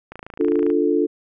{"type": "click train", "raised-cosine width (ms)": 0.5, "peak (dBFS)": -20, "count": 17, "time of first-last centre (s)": [0.12, 0.702], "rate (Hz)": 27.5}
{"type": "chord", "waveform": "sine", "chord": "D minor", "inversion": "none", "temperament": "equal", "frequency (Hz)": [293.7, 349.2, 440], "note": ["D4", "F4", "A4"], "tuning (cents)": [0, 0, 0], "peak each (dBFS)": -20, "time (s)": [0.39, 1.07], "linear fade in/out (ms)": 20}
{"effects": []}